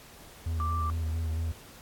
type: tone with vibrato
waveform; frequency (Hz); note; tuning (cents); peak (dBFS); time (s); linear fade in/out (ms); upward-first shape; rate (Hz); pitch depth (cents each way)
triangle; 80.9; E2; -32; -26; 0.46-1.52; 5; square; 4.4; 29
type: tone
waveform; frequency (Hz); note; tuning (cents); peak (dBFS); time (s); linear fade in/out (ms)
sine; 1175; D6; +1; -31; 0.6-0.9; 0
effects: pink hiss -51 dBFS RMS until 1.81 s + AAC 64 kbps